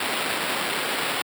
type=noise with sample-and-hold; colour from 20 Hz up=blue; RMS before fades=-26 dBFS; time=0-1.22 s; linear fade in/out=5 ms; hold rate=6300 Hz; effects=high-pass 200 Hz 12 dB/octave